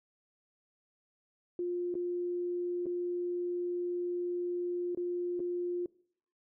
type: tone with dropouts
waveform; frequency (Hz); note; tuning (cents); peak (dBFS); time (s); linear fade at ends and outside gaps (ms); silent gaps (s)
sine; 352.8; F4; +18; -31; 1.59-5.86; 2; 1.942-1.952 / 2.858-2.865 / 4.949-4.973 / 5.395-5.401
effects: noise-tail reverb RT60 0.6 s tail -22 dB re dry